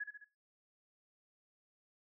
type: tone with echo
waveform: sine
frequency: 1681 Hz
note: G#6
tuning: 20 cents sharp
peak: -36 dBFS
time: 0-0.04 s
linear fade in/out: 10 ms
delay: 69 ms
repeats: 3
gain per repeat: -5 dB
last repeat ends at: 0.247 s
effects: noise-tail reverb RT60 0.3 s tail -18 dB re dry